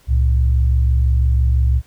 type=tone pair together; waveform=sine; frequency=67.1 / 113.11 Hz; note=C2 / A2; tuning=+44 / +48 cents; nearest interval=major sixth; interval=904 cents; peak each=-12 / -20 dBFS; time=0.07-1.82 s; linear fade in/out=50 ms; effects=pink hiss -53 dBFS RMS until 1.86 s